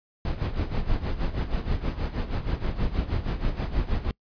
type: noise with tremolo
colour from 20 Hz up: brown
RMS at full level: -24 dBFS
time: 0.25-4.11 s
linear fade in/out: 2 ms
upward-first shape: sine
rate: 6.3 Hz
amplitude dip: 75%
effects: noise-tail reverb RT60 0.1 s tail -26 dB re dry + resampled to 11025 Hz